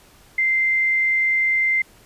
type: tone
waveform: sine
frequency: 2085 Hz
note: C7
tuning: 7 cents flat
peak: -16 dBFS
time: 0.38-1.82 s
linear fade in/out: 5 ms
effects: pink hiss -51 dBFS RMS until 2.05 s + resampled to 32000 Hz